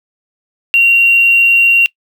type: tone with quantisation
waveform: sine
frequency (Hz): 2756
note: F7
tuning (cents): -24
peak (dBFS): -5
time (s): 0.74-1.86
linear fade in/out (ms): 0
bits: 5
effects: noise-tail reverb RT60 0.1 s tail -23 dB re dry